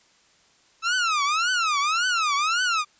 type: tone with vibrato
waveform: sawtooth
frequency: 1300 Hz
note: E6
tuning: 24 cents flat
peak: -17 dBFS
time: 0.82-2.85 s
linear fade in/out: 50 ms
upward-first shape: triangle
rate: 1.8 Hz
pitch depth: 280 cents each way
effects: white hiss -59 dBFS RMS until 2.99 s + resampled to 16000 Hz